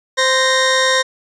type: tone pair together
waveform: 20% pulse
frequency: 521.3 / 1859 Hz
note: C5 / A#6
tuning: -6 / -5 cents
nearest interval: octave + minor seventh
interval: 2201 cents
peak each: -10 dBFS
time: 0.17-1.03 s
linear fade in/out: 20 ms
effects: resampled to 22050 Hz